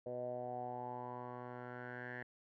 10% pulse tone with low-pass filter sweep, 123.47 Hz, B2, in tune, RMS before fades -45 dBFS, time 0.06-2.23 s, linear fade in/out 5 ms, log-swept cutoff 560 to 1800 Hz, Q 7, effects none

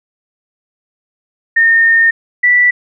sine tone pair in turn, 1828 / 1964.9 Hz, A#6 / B6, -34 / -9 cents, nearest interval minor second, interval 125 cents, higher second, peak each -6 / -6 dBFS, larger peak neither, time 1.56-2.11 / 2.43-2.71 s, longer first, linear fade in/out 10 ms, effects none

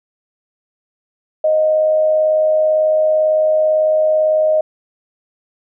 sine tone with amplitude modulation, 622.3 Hz, D#5, in tune, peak -9 dBFS, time 1.44-4.61 s, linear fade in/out 5 ms, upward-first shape sine, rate 98 Hz, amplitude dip 35%, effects none

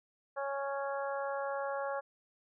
harmonic tone, 277.2 Hz, C#4, in tune, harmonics 2 / 3 / 4 / 5 / 6, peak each -36 / -40 / -42 / -44 / -46 dBFS, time 0.36-2.01 s, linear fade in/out 20 ms, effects none

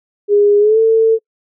sine tone with pitch glide, 410.3 to 447.4 Hz, G#4 to A4, -21 to +29 cents, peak -7 dBFS, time 0.28-1.19 s, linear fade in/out 50 ms, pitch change +150 cents, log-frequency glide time 0.59-0.79 s, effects noise-tail reverb RT60 0.1 s tail -26 dB re dry

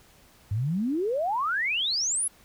sine exponential sweep, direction up, 95.4 to 11175 Hz, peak -24 dBFS, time 0.51-2.28 s, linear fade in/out 5 ms, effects pink hiss -57 dBFS RMS until 2.44 s

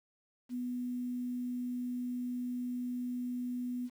sine tone with quantisation, 246.9 Hz, B3, in tune, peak -34 dBFS, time 0.49-3.9 s, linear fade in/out 50 ms, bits 10, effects none

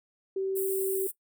sine tone, 384.7 Hz, G4, 33 cents flat, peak -27 dBFS, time 0.36-1.07 s, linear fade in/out 5 ms
white high-pass noise, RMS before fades -35 dBFS, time 0.55-1.12 s, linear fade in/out 20 ms, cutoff 8000 Hz, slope 96 dB/octave
effects noise-tail reverb RT60 0.1 s tail -19 dB re dry

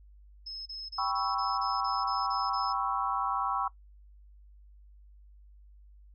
sine tone bursts, 5180 Hz, E8, 31 cents flat, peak -37 dBFS, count 10, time 0.46-2.73 s, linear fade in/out 10 ms, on 200 ms, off 30 ms
sine chord, C# half-diminished seventh, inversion second, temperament equal, 784 / 987.8 / 1108.7 / 1318.5 Hz, G5 / B5 / C#6 / E6, 0 / 0 / 0 / 0 cents, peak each -34 / -35 / -32 / -34 dBFS, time 0.98-3.68 s, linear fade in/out 5 ms
effects noise-tail reverb RT60 0.1 s tail -19 dB re dry + added 50 Hz sine -52 dBFS peak until 6.14 s

